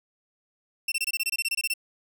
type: tone bursts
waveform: sawtooth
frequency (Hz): 2700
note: E7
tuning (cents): +41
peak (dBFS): -21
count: 14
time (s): 0.88-1.738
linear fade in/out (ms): 5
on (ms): 39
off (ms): 24
effects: none

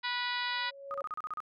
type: harmonic tone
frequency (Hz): 489.6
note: B4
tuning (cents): -15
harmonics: 2 / 3 / 4 / 5 / 6 / 7 / 8 / 9 / 10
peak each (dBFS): -37 / -39 / -37 / -43 / -43 / -43 / -39 / -46 / -46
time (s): 0.03-0.71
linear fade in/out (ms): 20
type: tone with exponential growth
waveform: sine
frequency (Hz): 554.4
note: C#5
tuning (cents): 0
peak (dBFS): -34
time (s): 0.28-1.02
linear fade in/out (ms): 2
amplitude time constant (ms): 160
type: tone bursts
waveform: sine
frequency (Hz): 1244.5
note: D#6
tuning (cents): 0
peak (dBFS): -34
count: 8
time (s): 0.91-1.403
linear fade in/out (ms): 0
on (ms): 31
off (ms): 35
effects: none

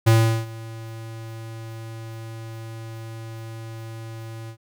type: tone with ADSR envelope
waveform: square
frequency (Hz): 112.8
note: A2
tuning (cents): +44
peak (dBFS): -12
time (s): 0.06-4.57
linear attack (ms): 16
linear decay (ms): 380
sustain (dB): -22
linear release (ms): 78
effects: none

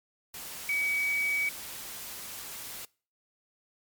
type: tone in noise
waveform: sine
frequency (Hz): 2271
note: C#7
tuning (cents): +41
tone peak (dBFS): -26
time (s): 0.69-1.49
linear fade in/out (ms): 2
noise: white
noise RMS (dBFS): -41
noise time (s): 0.34-2.85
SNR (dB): +12
effects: noise-tail reverb RT60 0.4 s tail -24 dB re dry + MP3 96 kbps

